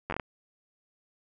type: slowing click train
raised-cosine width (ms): 0.5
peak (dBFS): -17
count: 6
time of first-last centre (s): 0.1-0.198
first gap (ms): 10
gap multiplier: 1.34
effects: none